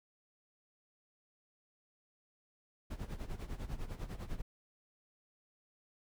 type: noise with tremolo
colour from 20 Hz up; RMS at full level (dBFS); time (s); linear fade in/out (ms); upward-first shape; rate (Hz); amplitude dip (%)
brown; -38; 2.9-4.42; 10; sine; 10; 80
effects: none